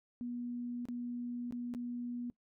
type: tone with dropouts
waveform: sine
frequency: 242.1 Hz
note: B3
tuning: 34 cents flat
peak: -37 dBFS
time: 0.21-2.3 s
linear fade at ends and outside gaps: 0 ms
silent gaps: 0.854-0.886 / 1.509-1.524 / 1.739-1.748 s
effects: noise-tail reverb RT60 0.1 s tail -21 dB re dry